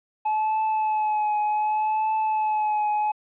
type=tone with vibrato; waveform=triangle; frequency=857 Hz; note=A5; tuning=46 cents flat; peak=-19 dBFS; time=0.25-3.12 s; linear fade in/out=10 ms; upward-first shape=triangle; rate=0.66 Hz; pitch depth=34 cents each way; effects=resampled to 8000 Hz + 10-bit